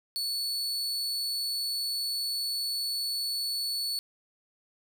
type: tone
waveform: 40% pulse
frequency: 4435 Hz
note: C#8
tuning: in tune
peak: -28 dBFS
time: 0.16-3.99 s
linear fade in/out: 0 ms
effects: none